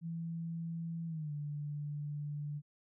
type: tone with pitch glide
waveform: sine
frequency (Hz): 166 to 147.04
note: E3 to D3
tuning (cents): +12 to +2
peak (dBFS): -37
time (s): 0.01-2.62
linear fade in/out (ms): 50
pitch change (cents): -210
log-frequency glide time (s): 1.07-1.32
effects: none